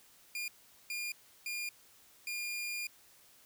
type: tone bursts at uneven times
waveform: sawtooth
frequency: 2415 Hz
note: D7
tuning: 48 cents sharp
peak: -33 dBFS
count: 4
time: 0.35-0.48 / 0.9-1.12 / 1.46-1.69 / 2.27-2.87 s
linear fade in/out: 2 ms
effects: white hiss -62 dBFS RMS until 3.45 s